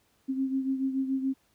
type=beating tone pair; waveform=sine; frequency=265.4 / 272.4 Hz; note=C4 / C#4; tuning=+25 / -30 cents; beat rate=7 Hz; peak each=-27 / -34 dBFS; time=0.28-1.34 s; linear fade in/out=20 ms; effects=pink hiss -68 dBFS RMS until 1.54 s + high-pass 60 Hz 12 dB/octave